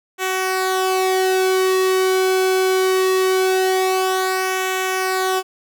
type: tone with flanger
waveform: sawtooth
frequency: 375.6 Hz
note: F#4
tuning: 26 cents sharp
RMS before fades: -18 dBFS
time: 0.18-5.43 s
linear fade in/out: 50 ms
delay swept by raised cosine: 0.21 to 1.61 ms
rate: 0.22 Hz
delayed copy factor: -0.6
effects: none